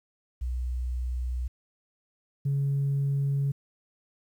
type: tone pair in turn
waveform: sine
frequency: 62.1 / 139.41 Hz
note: B1 / C#3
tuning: +10 / +10 cents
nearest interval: octave + major second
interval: 1400 cents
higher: second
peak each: -27 / -22 dBFS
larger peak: second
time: 0.41-1.48 / 2.45-3.52 s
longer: neither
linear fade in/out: 10 ms
effects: tanh soft clip ceiling -21 dBFS + 10-bit